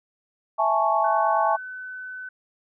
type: chord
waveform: sine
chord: A major seventh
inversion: second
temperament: equal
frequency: 659.3 / 830.6 / 880 / 1108.7 Hz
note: E5 / G#5 / A5 / C#6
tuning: 0 / 0 / 0 / 0 cents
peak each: -24 dBFS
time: 0.58-1.57 s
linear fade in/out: 20 ms
type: tone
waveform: sine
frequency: 1509 Hz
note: F#6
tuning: 34 cents sharp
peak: -33 dBFS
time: 1.04-2.29 s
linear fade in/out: 5 ms
effects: none